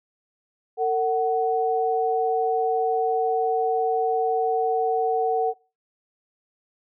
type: tone pair together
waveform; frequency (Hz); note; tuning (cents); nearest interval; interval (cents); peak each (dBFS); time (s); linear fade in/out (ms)
sine; 452.9 / 747; A#4 / F#5; -50 / +16; major sixth; 866; -22; 0.77-5.54; 50
effects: noise-tail reverb RT60 0.3 s tail -20 dB re dry